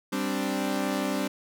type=chord; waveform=sawtooth; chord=G suspended fourth; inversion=none; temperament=equal; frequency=196 / 261.6 / 293.7 Hz; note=G3 / C4 / D4; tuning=0 / 0 / 0 cents; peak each=-27 dBFS; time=0.12-1.28 s; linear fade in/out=10 ms; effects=none